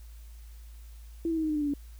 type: tone with pitch steps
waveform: sine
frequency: 332.2 / 325 / 317.9 / 311 / 304.3 / 297.7 / 291.2 / 284.9 Hz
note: E4 / E4 / D#4 / D#4 / D#4 / D4 / D4 / C#4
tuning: +13 / -24 / +37 / -1 / -38 / +24 / -15 / +48 cents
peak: -26 dBFS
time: 1.25-1.738 s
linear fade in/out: 2 ms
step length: 61 ms
effects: added 56 Hz sine -44 dBFS peak until 1.99 s + white hiss -61 dBFS RMS until 1.99 s